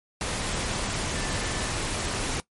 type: tone in noise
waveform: sine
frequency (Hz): 1760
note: A6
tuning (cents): 0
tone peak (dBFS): -40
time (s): 1.16-1.7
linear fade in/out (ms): 0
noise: pink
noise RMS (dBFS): -29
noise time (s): 0.21-2.4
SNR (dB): -14
effects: noise-tail reverb RT60 0.1 s tail -19 dB re dry + MP3 48 kbps